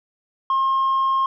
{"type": "tone with tanh clipping", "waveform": "triangle", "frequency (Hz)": 1070, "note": "C6", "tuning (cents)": 38, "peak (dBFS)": -17, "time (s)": [0.5, 1.26], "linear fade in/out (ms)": 2, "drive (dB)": 6, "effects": []}